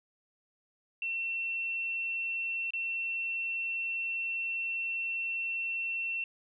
sine tone with dropouts, 2705 Hz, E7, 44 cents sharp, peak -31 dBFS, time 1.02-6.24 s, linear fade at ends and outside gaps 2 ms, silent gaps 2.706-2.735 s, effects none

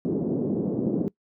pink band-pass noise, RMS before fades -26 dBFS, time 0.05-1.08 s, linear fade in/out 0 ms, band 170 to 420 Hz, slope 24 dB/octave, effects noise-tail reverb RT60 0.1 s tail -22 dB re dry

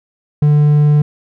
triangle tone, 148.2 Hz, D3, 16 cents sharp, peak -5 dBFS, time 0.42-1.02 s, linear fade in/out 5 ms, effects none

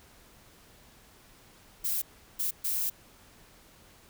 violet noise bursts at uneven times, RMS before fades -30 dBFS, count 3, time 1.84-2.02 / 2.39-2.51 / 2.64-2.9 s, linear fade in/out 10 ms, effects pink hiss -57 dBFS RMS until 4.09 s

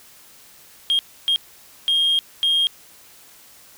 triangle tone bursts at uneven times, 3233 Hz, G#7, 47 cents flat, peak -13 dBFS, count 4, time 0.9-0.99 / 1.28-1.36 / 1.88-2.19 / 2.43-2.67 s, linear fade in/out 0 ms, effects tanh soft clip ceiling -11 dBFS + white hiss -48 dBFS RMS until 3.77 s

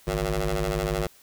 15% pulse ring-modulated tone, 101.4 Hz, G#2, 41 cents flat, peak -15 dBFS, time 0.07-1.07 s, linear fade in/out 5 ms, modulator 260 Hz, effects white hiss -55 dBFS RMS until 1.22 s

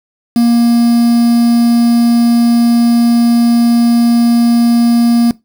triangle tone with quantisation, 235.5 Hz, A#3, 18 cents sharp, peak -4 dBFS, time 0.36-5.31 s, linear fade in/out 2 ms, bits 4, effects noise-tail reverb RT60 0.2 s tail -20 dB re dry

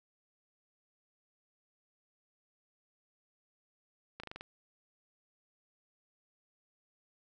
slowing click train, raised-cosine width 0.3 ms, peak -27 dBFS, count 6, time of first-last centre 4.2-4.409 s, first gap 35 ms, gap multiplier 1.09, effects none

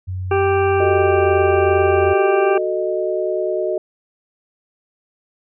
sine tone with pitch glide, 92.5 to 86.81 Hz, F#2 to F2, 0 to -10 cents, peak -22 dBFS, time 0.07-2.14 s, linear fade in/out 20 ms, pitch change -110 cents, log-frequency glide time 0.74-1.33 s
harmonic tone, 392.5 Hz, G4, 2 cents sharp, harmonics 1 / 2 / 3 / 4 / 6 / 7, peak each -15 / -21 / -25 / -27 / -31 / -32 dBFS, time 0.31-2.58 s, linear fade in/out 5 ms
sine chord, D# diminished, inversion first, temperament equal with one note detuned, 370 / 440 / 618.7 Hz, F#4 / A4 / D#5, 0 / 0 / -10 cents, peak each -21 / -25 / -21 dBFS, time 0.8-3.78 s, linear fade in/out 2 ms
effects none

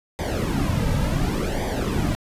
brown noise with flanger, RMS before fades -23 dBFS, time 0.19-2.15 s, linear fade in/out 0 ms, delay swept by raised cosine 0.73 to 2.83 ms, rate 0.69 Hz, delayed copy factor -0.75, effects resampled to 32000 Hz

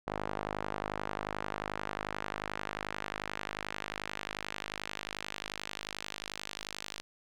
sawtooth tone with band-pass filter sweep, 51.3 Hz, G#1, 21 cents flat, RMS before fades -40 dBFS, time 0.07-7.01 s, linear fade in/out 0 ms, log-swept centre 860 to 4300 Hz, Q 0.91, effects none

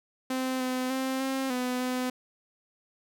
sawtooth tone with pitch steps, 259.1 / 255.4 / 263.1 / 266.5 / 250.5 / 252.8 Hz, C4 / C4 / C4 / C4 / B3 / B3, -17 / -42 / +10 / +32 / +25 / +41 cents, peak -24 dBFS, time 0.3-2.1 s, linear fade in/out 5 ms, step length 300 ms, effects none

